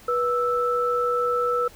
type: tone pair together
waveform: sine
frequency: 487.4 / 1318.5 Hz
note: B4 / E6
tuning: -23 / 0 cents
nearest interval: octave + perfect fourth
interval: 1723 cents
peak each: -23 dBFS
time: 0.08-1.68 s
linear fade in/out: 5 ms
effects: pink hiss -49 dBFS RMS until 1.75 s